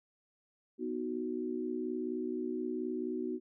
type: chord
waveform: sine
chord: B major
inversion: none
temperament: equal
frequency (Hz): 246.9 / 311.1 / 370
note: B3 / D#4 / F#4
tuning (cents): 0 / 0 / 0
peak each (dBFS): -38 / -39 / -37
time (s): 0.78-3.4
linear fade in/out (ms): 50
effects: none